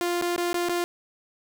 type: tone with dropouts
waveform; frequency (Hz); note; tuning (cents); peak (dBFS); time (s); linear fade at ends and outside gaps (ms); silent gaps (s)
sawtooth; 349.2; F4; 0; -20; 0.01-0.84; 0; 0.213-0.223 / 0.362-0.379 / 0.53-0.543 / 0.687-0.694
effects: 8-bit